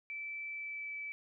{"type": "tone with pitch glide", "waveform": "sine", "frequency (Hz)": [2321, 2306], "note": ["D7", "D7"], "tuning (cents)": [-21, -32], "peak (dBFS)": -39, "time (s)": [0.1, 1.12], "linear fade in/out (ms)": 0, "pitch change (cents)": -11, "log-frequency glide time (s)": [0.49, 0.94], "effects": []}